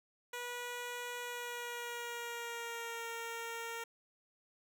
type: tone with pitch glide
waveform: 10% pulse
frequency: 486.2 to 461.8 Hz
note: B4 to A#4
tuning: -27 to -16 cents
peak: -32 dBFS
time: 0.33-3.84 s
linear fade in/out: 5 ms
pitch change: -89 cents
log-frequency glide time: 1.2-3.07 s
effects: none